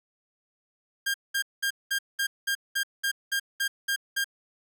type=tone bursts; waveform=sawtooth; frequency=1607 Hz; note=G6; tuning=43 cents sharp; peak=-21 dBFS; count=12; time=1.06-4.244 s; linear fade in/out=10 ms; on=82 ms; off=200 ms; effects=none